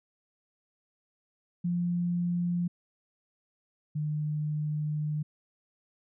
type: tone pair in turn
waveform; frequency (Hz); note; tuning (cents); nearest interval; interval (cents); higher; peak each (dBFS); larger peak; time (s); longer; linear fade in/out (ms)
sine; 174.61 / 151.11; F3 / D3; 0 / +50; minor third; 250; first; -26 / -28; first; 1.64-2.68 / 3.95-5.23; second; 10
effects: none